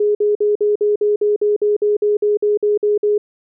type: tone bursts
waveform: sine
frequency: 416.5 Hz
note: G#4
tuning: 5 cents sharp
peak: -12 dBFS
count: 16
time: 0-3.18 s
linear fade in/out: 5 ms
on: 150 ms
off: 52 ms
effects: none